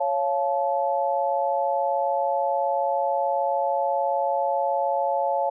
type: chord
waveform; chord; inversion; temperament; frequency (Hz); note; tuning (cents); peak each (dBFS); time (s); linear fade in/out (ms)
sine; Db augmented; none; just; 554.4 / 693 / 866.2; Db5 / F5 / A5; 0 / -14 / -27; -25 / -26 / -25; 0-5.5; 10
effects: none